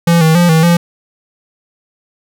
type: tone with pitch steps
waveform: square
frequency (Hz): 169.6 / 159.7 / 174.3 / 160.6 / 171.8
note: E3 / D#3 / F3 / E3 / F3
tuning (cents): +50 / +45 / -3 / -45 / -28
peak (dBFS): -7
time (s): 0.07-0.77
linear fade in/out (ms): 5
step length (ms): 140
effects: none